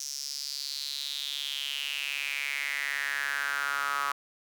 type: tone with high-pass filter sweep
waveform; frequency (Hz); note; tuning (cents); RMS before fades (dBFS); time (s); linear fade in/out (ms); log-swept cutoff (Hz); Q
sawtooth; 141.3; C#3; +34; -33; 0-4.12; 2; 5800 to 1200; 5.8
effects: none